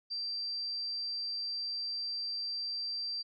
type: tone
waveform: sine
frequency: 4699 Hz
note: D8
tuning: in tune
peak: -34 dBFS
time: 0.1-3.23 s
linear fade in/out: 20 ms
effects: none